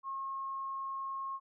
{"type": "tone", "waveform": "sine", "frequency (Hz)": 1081, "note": "C#6", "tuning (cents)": -44, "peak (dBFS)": -36, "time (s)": [0.03, 1.4], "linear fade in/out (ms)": 50, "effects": []}